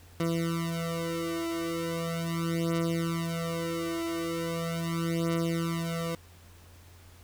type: beating tone pair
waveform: 20% pulse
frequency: 166.4 / 166.79 Hz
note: E3 / E3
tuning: +17 / +21 cents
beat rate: 0.39 Hz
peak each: -27 dBFS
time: 0.2-6.15 s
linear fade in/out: 2 ms
effects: added 87 Hz sine -52 dBFS peak until 7.23 s + pink hiss -57 dBFS RMS until 7.23 s